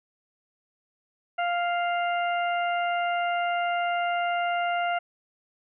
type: harmonic tone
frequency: 698.5 Hz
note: F5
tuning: in tune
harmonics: 1 / 2 / 3 / 4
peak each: -25 / -31 / -35 / -37 dBFS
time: 1.38-4.99 s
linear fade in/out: 10 ms
effects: none